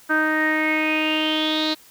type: tone with low-pass filter sweep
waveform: sawtooth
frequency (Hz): 310.8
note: D#4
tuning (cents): -2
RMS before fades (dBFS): -21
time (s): 0.09-1.75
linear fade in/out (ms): 20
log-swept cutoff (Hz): 1500 to 4100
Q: 9.4
effects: white hiss -50 dBFS RMS until 1.9 s